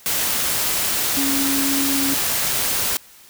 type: tone in noise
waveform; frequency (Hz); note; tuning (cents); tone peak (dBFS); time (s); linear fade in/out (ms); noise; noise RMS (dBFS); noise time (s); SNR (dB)
sine; 275.5; C#4; -11; -21; 1.17-2.14; 0; white; -21; 0.06-2.97; -3
effects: white hiss -47 dBFS RMS until 3.29 s